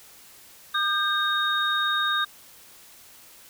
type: tone cluster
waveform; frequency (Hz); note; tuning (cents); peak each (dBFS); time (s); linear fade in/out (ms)
sine; 1212 / 1584 / 3720; D#6 / G6 / A#7; -46 / +18 / -4; -26; 0.74-2.25; 10
effects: white hiss -50 dBFS RMS until 3.49 s